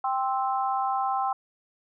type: harmonic tone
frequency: 262.5 Hz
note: C4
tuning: 6 cents sharp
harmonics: 3 / 4 / 5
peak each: -26 / -29 / -32 dBFS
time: 0.04-1.33 s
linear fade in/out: 5 ms
effects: none